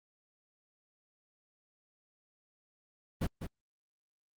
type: noise with echo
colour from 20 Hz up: brown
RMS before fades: -29 dBFS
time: 3.21-3.27 s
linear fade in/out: 10 ms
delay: 200 ms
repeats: 1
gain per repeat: -8 dB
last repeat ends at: 3.47 s
effects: Opus 24 kbps